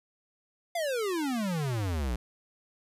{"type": "exponential sweep", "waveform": "square", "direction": "down", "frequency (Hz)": [709, 56], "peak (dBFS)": -29, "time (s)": [0.75, 2.16], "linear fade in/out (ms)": 5, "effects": ["resampled to 32000 Hz"]}